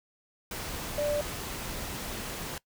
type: tone in noise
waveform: sine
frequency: 587.3 Hz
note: D5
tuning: in tune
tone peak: -26 dBFS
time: 0.98-1.21 s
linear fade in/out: 2 ms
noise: pink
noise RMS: -37 dBFS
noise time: 0.51-2.58 s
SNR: +8 dB
effects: noise-tail reverb RT60 0.1 s tail -21 dB re dry